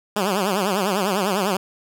10% pulse tone with vibrato, 196 Hz, G3, in tune, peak -11 dBFS, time 0.16-1.57 s, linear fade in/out 5 ms, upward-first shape triangle, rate 10 Hz, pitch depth 180 cents each way, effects none

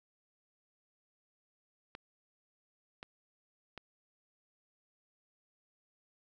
clicks, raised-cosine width 0.3 ms, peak -28 dBFS, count 3, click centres 1.951 / 3.029 / 3.777 s, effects none

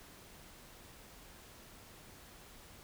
silence, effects pink hiss -56 dBFS RMS until 2.83 s

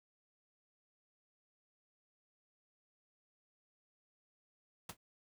pink noise with exponential decay, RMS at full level -39 dBFS, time 4.89-4.97 s, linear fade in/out 5 ms, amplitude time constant 16 ms, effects none

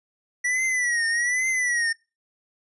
square tone with vibrato, 1946 Hz, B6, 26 cents flat, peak -22 dBFS, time 0.44-1.93 s, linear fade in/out 10 ms, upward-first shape triangle, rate 1.2 Hz, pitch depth 120 cents each way, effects noise-tail reverb RT60 0.3 s tail -26 dB re dry + resampled to 24000 Hz

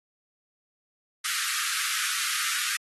pink high-pass noise, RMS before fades -29 dBFS, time 1.24-2.77 s, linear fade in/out 10 ms, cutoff 1200 Hz, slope 96 dB/octave, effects AAC 32 kbps

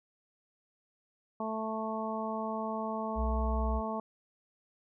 harmonic tone, 220 Hz, A3, in tune, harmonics 1 / 2 / 3 / 4 / 5, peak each -37 / -41 / -38 / -39 / -40 dBFS, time 1.4-4 s, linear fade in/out 2 ms
sine tone with vibrato, 62.2 Hz, B1, 13 cents sharp, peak -29 dBFS, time 3.15-3.82 s, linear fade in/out 50 ms, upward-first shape sine, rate 5.2 Hz, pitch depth 17 cents each way
effects none

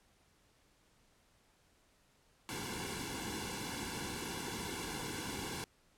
pink noise with comb filter, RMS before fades -41 dBFS, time 2.49-5.64 s, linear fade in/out 0 ms, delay 1.6 ms, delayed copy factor -1, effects pink hiss -70 dBFS RMS until 5.97 s + low-pass 11000 Hz 12 dB/octave

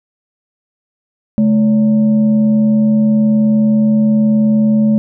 sine tone with frequency modulation, 215 Hz, A3, 40 cents flat, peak -8 dBFS, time 1.38-4.98 s, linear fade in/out 0 ms, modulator 351 Hz, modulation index 0.34, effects none

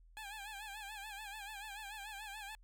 15% pulse tone with vibrato, 830.6 Hz, G#5, in tune, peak -39 dBFS, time 0.17-2.55 s, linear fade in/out 0 ms, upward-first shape sine, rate 6.9 Hz, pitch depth 98 cents each way, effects added 41 Hz sine -59 dBFS peak until 2.63 s

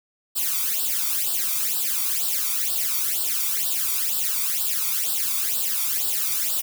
blue noise with flanger, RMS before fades -24 dBFS, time 0.35-6.62 s, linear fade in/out 20 ms, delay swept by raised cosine 0.23 to 0.88 ms, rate 2.1 Hz, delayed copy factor +0.9, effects none

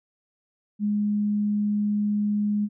sine tone, 207.7 Hz, G#3, in tune, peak -21 dBFS, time 0.79-2.69 s, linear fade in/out 50 ms, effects none

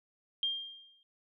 sine tone with exponential decay, 3201 Hz, G7, 36 cents sharp, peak -27 dBFS, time 0.43-1.03 s, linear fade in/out 1 ms, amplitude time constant 130 ms, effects none

